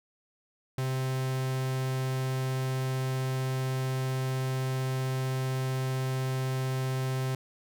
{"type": "tone", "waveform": "45% pulse", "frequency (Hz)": 130.81, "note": "C3", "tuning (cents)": 0, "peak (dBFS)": -28, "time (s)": [0.78, 7.35], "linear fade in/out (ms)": 2, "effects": []}